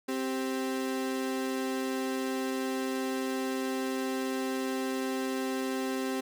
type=tone pair together; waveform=35% pulse; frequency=262.7 / 392.6 Hz; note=C4 / G4; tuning=+7 / +3 cents; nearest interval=perfect fifth; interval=696 cents; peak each=-30 / -33 dBFS; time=0.08-6.21 s; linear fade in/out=10 ms; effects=none